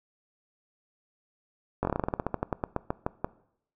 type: slowing click train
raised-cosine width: 1 ms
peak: -13 dBFS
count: 20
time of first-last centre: 1.83-3.245 s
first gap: 20 ms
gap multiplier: 1.13
effects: noise-tail reverb RT60 0.7 s tail -20 dB re dry